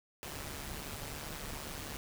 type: noise with amplitude modulation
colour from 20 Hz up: pink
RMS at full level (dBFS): -40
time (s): 0.23-1.97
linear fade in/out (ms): 0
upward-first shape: sine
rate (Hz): 146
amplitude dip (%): 65
effects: none